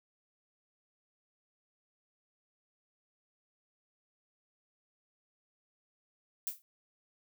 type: noise with exponential decay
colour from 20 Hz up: violet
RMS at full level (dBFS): -32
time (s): 6.47-6.62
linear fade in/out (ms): 0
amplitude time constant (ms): 32
effects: none